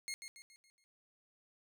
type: tone with echo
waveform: 15% pulse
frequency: 2150 Hz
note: C7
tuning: 47 cents sharp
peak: -33 dBFS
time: 0.08-0.14 s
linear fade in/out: 0 ms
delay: 140 ms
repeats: 5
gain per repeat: -7 dB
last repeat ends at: 0.84 s
effects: none